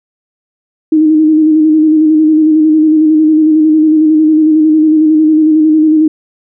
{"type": "tone with vibrato", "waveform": "sine", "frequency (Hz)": 311.1, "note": "D#4", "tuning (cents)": 0, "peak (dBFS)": -4, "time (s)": [0.92, 6.08], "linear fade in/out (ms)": 5, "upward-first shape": "square", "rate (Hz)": 11, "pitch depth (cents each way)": 28, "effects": []}